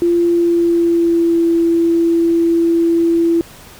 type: tone with pitch glide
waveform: sine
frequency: 344.3 to 335.3 Hz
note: F4 to E4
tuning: -25 to +30 cents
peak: -10 dBFS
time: 0.02-3.41 s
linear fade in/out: 0 ms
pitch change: -45 cents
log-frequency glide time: 0.13-1.44 s
effects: pink hiss -39 dBFS RMS until 3.79 s